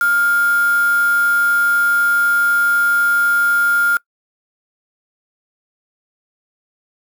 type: tone with quantisation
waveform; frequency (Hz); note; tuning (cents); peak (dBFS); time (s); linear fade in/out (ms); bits
sine; 1404; F6; +9; -12; 0.01-3.97; 2; 4
effects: noise-tail reverb RT60 0.1 s tail -23 dB re dry